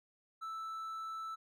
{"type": "tone", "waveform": "triangle", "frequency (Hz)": 1318.5, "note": "E6", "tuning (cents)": 0, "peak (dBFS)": -38, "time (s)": [0.41, 1.36], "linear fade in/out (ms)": 20, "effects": []}